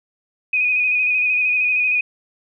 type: tone with vibrato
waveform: sine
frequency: 2489 Hz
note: D#7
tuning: in tune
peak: -15 dBFS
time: 0.53-2.01 s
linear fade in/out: 5 ms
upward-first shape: square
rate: 13 Hz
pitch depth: 24 cents each way
effects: none